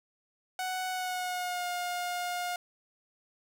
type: tone with pitch glide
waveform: sawtooth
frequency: 742 to 711.8 Hz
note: F#5 to F5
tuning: +5 to +33 cents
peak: -28 dBFS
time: 0.59-2.56 s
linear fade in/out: 2 ms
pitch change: -72 cents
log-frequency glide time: 0.9-1.67 s
effects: none